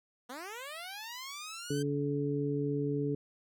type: linear sweep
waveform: 10% pulse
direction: up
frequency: 233.7 to 1574 Hz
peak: -33 dBFS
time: 0.29-1.83 s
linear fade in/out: 10 ms
type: harmonic tone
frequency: 143.4 Hz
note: D3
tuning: 41 cents flat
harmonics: 1 / 2 / 3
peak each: -34 / -34 / -34 dBFS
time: 1.7-3.15 s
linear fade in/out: 5 ms
effects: none

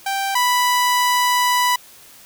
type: tone pair in turn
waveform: sawtooth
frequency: 784 / 987.8 Hz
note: G5 / B5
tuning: 0 / 0 cents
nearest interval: major third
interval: 400 cents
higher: second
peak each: -16 / -11 dBFS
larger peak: second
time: 0.06-0.35 / 0.35-1.76 s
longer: second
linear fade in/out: 5 ms
effects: white hiss -45 dBFS RMS until 2.25 s

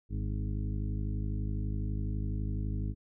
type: harmonic tone with a mistuned harmonic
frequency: 52 Hz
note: G#1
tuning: 3 cents sharp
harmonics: 1 / 2 / 3 / 4 / 5 / 6 / 8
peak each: -33 / -35 / -43 / -42 / -46 / -46 / -53 dBFS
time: 0.09-2.95 s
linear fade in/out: 50 ms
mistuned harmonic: 4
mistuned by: -36 cents
effects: none

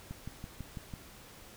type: click train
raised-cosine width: 5 ms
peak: -28 dBFS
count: 6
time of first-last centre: 0.11-0.938 s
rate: 6.04 Hz
effects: pink hiss -53 dBFS RMS until 1.56 s

